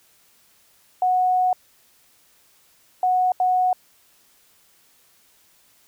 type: tone bursts at uneven times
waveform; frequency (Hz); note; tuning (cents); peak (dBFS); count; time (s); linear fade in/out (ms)
sine; 735; F#5; -12; -16; 3; 1.02-1.53 / 3.03-3.32 / 3.4-3.73; 2
effects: white hiss -58 dBFS RMS until 5.87 s